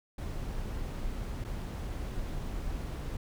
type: noise with dropouts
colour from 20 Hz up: brown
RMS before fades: -36 dBFS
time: 0.18-3.17 s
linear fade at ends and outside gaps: 5 ms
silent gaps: 1.441-1.447 s
effects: none